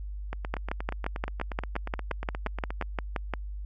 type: two click trains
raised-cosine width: 0.5 ms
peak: -14 / -19 dBFS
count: 17 / 22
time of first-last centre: 0.54-3.337 / 0.33-2.824 s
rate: 5.72 / 8.42 Hz
effects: added 50 Hz sine -34 dBFS peak until 3.65 s